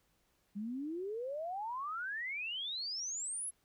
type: exponential sweep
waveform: sine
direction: up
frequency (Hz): 196.3 to 11080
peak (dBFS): -37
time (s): 0.55-3.51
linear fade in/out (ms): 20
effects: pink hiss -75 dBFS RMS until 3.64 s